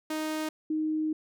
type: tone pair in turn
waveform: sawtooth / sine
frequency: 311.1 / 311.1 Hz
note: D#4 / D#4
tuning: 0 / 0 cents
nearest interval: unison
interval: 0 cents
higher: neither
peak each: -26 dBFS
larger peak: neither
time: 0.1-0.49 / 0.7-1.13 s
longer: second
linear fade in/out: 5 ms
effects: none